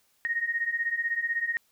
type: beating tone pair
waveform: sine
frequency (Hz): 1853 / 1869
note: A#6 / A#6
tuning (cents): -11 / +4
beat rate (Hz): 16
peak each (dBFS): -31 / -28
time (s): 0.25-1.57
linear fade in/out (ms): 0
effects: white hiss -68 dBFS RMS until 1.71 s